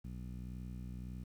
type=tone with low-pass filter; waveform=sawtooth; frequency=61.74 Hz; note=B1; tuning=in tune; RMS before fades=-45 dBFS; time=0.04-1.24 s; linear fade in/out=10 ms; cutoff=200 Hz; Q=2.3; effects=11-bit